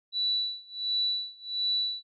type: tone with tremolo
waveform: sine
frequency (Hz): 3951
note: B7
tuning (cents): 0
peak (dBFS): -24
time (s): 0.12-2.03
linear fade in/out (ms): 50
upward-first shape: sine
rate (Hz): 1.4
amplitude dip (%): 95
effects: none